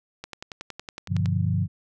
click train, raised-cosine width 0.2 ms, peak -18 dBFS, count 12, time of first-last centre 0.24-1.259 s, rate 10.8 Hz
sine chord, G dominant seventh, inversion none, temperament equal with one note detuned, 98 / 122.9 / 146.83 / 174.61 Hz, G2 / B2 / D3 / F3, 0 / -8 / 0 / 0 cents, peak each -24 / -29 / -28 / -27 dBFS, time 1.08-1.68 s, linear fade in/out 50 ms
effects none

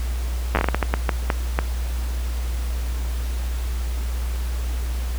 slowing click train, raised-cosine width 0.5 ms, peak -4 dBFS, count 13, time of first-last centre 0.55-1.589 s, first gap 9 ms, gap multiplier 1.37, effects added 60 Hz sine -22 dBFS peak until 5.18 s + pink hiss -38 dBFS RMS until 5.18 s

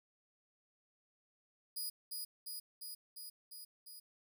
10% pulse tone with echo, 4929 Hz, D#8, 17 cents flat, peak -32 dBFS, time 1.76-1.9 s, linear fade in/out 10 ms, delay 350 ms, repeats 6, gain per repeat -2 dB, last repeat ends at 4 s, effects none

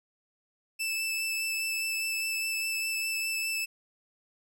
sawtooth tone with vibrato, 2637 Hz, E7, in tune, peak -26 dBFS, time 0.79-3.66 s, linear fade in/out 20 ms, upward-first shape sine, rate 4.9 Hz, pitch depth 11 cents each way, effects none

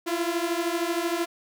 sawtooth beating tone pair, 334.2 / 347.2 Hz, E4 / F4, +24 / -10 cents, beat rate 13 Hz, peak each -24 dBFS, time 0.06-1.26 s, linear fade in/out 20 ms, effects none

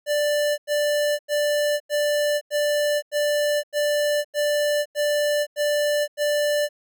square tone bursts, 589 Hz, D5, 5 cents sharp, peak -20 dBFS, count 11, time 0.06-6.69 s, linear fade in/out 50 ms, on 520 ms, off 91 ms, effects none

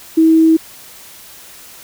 sine tone, 322.2 Hz, E4, 39 cents flat, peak -6 dBFS, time 0.17-0.57 s, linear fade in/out 10 ms, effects white hiss -38 dBFS RMS until 1.83 s

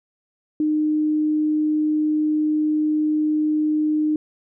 sine tone, 305.6 Hz, D#4, 31 cents flat, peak -17 dBFS, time 0.6-4.16 s, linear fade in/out 2 ms, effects none

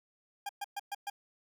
40% pulse tone bursts, 807 Hz, G#5, 50 cents flat, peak -34 dBFS, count 5, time 0.46-1.1 s, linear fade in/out 5 ms, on 32 ms, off 120 ms, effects none

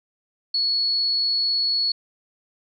sine tone, 4382 Hz, C#8, 21 cents flat, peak -19 dBFS, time 0.54-1.92 s, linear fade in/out 5 ms, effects none

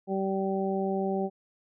harmonic tone, 193.2 Hz, G3, 25 cents flat, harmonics 1 / 2 / 3 / 4, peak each -30 / -30 / -35 / -34 dBFS, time 0.07-1.3 s, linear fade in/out 50 ms, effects none

